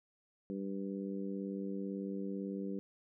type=harmonic tone; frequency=98 Hz; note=G2; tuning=in tune; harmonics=2 / 3 / 4 / 5; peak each=-39 / -43 / -45 / -47 dBFS; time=0.5-2.79 s; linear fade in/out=0 ms; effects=none